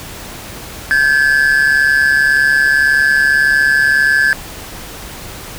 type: tone pair together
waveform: triangle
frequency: 1568 / 1709.8 Hz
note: G6 / G#6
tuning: 0 / +50 cents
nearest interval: minor second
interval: 150 cents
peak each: -10 dBFS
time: 0.91-4.33 s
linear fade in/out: 0 ms
effects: pink hiss -30 dBFS RMS until 5.58 s